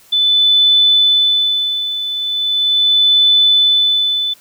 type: tone with tremolo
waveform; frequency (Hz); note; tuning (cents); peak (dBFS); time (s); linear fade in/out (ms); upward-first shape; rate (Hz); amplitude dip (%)
sine; 3502; A7; -9; -7; 0.12-4.34; 10; sine; 0.39; 70
effects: white hiss -47 dBFS RMS until 4.4 s